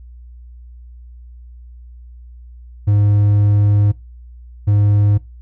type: tone pair in turn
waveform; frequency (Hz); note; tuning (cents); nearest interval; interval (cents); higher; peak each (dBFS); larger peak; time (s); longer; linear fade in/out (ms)
triangle; 102.9 / 102.9; G#2 / G#2; -16 / -16; unison; 0; neither; -8; neither; 2.87-3.92 / 4.67-5.18; first; 10
effects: noise-tail reverb RT60 0.2 s tail -20 dB re dry + added 60 Hz sine -35 dBFS peak until 5.41 s